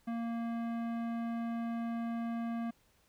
sine tone with tanh clipping, 231.8 Hz, A#3, 10 cents flat, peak -36 dBFS, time 0.07-2.71 s, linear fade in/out 10 ms, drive 16 dB, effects pink hiss -70 dBFS RMS until 3.08 s

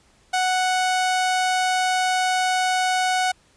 sawtooth tone, 740 Hz, F#5, in tune, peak -15 dBFS, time 0.33-3.32 s, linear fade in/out 10 ms, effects pink hiss -58 dBFS RMS until 3.56 s + resampled to 22050 Hz

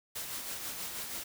white noise with tremolo, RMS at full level -38 dBFS, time 0.15-1.24 s, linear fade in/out 10 ms, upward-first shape sine, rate 6.2 Hz, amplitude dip 40%, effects none

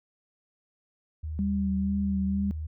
sine tone, 77.78 Hz, D#2, in tune, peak -31 dBFS, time 1.23-2.67 s, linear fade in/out 10 ms
sine tone with vibrato, 196 Hz, G3, in tune, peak -25 dBFS, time 1.39-2.51 s, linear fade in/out 0 ms, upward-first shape sine, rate 2.1 Hz, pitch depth 31 cents each way
effects none

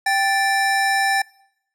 square tone pair together, 784 / 1760 Hz, G5 / A6, 0 / 0 cents, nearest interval octave + major second, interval 1400 cents, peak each -20 dBFS, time 0.06-1.22 s, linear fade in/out 5 ms, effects noise-tail reverb RT60 0.8 s tail -25 dB re dry + low-pass 11000 Hz 12 dB/octave

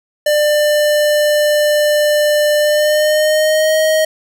square tone with pitch glide, 596 to 628.2 Hz, D5 to D#5, +25 to +16 cents, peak -11 dBFS, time 0.26-4.05 s, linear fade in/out 5 ms, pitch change +91 cents, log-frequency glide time 2.58-3.77 s, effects none

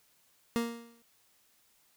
30% pulse tone with exponential decay, 233.4 Hz, A#3, 2 cents sharp, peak -23 dBFS, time 0.56-1.02 s, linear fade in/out 0 ms, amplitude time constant 100 ms, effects white hiss -68 dBFS RMS until 1.96 s

